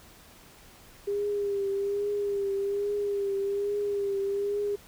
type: tone with vibrato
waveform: sine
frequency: 402.4 Hz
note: G4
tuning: 45 cents sharp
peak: -26 dBFS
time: 1.07-4.76 s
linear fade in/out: 10 ms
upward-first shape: triangle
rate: 1.2 Hz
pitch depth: 42 cents each way
effects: pink hiss -53 dBFS RMS until 4.87 s